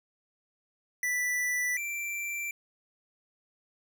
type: tone pair in turn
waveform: square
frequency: 1975.5 / 2349 Hz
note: B6 / D7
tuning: 0 / 0 cents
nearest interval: minor third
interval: 300 cents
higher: second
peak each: -28 / -33 dBFS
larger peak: first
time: 1.03-1.77 / 1.77-2.51 s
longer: neither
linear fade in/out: 2 ms
effects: none